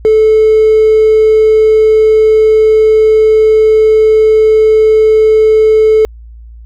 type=tone with hard clipping; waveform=triangle; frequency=435.7 Hz; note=A4; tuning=17 cents flat; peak=-4 dBFS; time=0.05-6.05 s; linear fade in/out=0 ms; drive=4 dB; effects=added 57 Hz sine -29 dBFS peak until 6.65 s